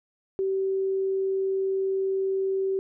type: tone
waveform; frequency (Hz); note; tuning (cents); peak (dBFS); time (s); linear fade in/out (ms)
sine; 385; G4; -31; -23; 0.39-2.79; 0
effects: none